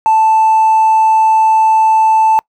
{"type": "tone with hard clipping", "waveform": "triangle", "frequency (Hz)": 880, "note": "A5", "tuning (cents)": 0, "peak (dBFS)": -6, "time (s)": [0.06, 2.39], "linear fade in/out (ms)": 0, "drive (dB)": 2, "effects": ["noise-tail reverb RT60 0.1 s tail -26 dB re dry"]}